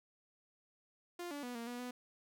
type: tone with pitch steps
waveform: sawtooth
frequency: 350.1 / 287.9 / 245.3 / 232.7 / 243.3 / 247.7 Hz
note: F4 / D4 / B3 / A#3 / B3 / B3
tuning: +4 / -34 / -12 / -3 / -26 / +5 cents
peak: -38 dBFS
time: 1.19-1.91 s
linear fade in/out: 5 ms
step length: 120 ms
effects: none